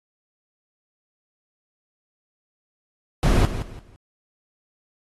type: noise with echo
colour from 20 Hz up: brown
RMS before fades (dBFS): -17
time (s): 3.23-3.45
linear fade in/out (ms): 0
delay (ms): 170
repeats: 3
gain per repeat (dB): -11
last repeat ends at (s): 3.96
effects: AAC 32 kbps